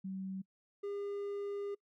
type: tone pair in turn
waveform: sine / triangle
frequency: 190.7 / 404.1 Hz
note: G3 / G#4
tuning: -47 / -47 cents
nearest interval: octave + minor second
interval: 1300 cents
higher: second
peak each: -38 / -35 dBFS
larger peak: second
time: 0.04-0.42 / 0.83-1.75 s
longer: second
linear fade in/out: 10 ms
effects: noise-tail reverb RT60 0.1 s tail -25 dB re dry